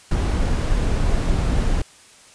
brown noise, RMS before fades -19 dBFS, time 0.11-1.82 s, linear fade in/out 5 ms, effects white hiss -48 dBFS RMS until 2.34 s + resampled to 22050 Hz

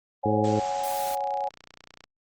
sine chord, C# suspended fourth, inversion none, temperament equal, 554.4 / 740 / 830.6 Hz, C#5 / F#5 / G#5, 0 / 0 / 0 cents, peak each -32 / -32 / -28 dBFS, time 0.23-1.49 s, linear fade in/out 10 ms
harmonic tone, 106.8 Hz, G#2, 49 cents sharp, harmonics 1 / 2 / 3 / 4 / 5, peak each -28 / -28 / -28 / -28 / -28 dBFS, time 0.25-0.6 s, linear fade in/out 10 ms
white noise, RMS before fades -37 dBFS, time 0.44-1.15 s, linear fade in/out 2 ms
click train, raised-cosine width 0.2 ms, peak -28 dBFS, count 34, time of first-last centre 0.94-2.04 s, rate 30 Hz
effects Opus 24 kbps

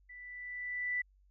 sine tone with level ramp, 1978 Hz, B6, 2 cents sharp, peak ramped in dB -48 to -30 dBFS, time 0.09-1.02 s, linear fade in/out 10 ms, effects added 48 Hz sine -63 dBFS peak until 1.3 s

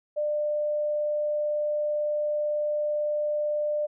sine tone, 597 Hz, D5, 28 cents sharp, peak -24 dBFS, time 0.16-3.87 s, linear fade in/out 20 ms, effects none

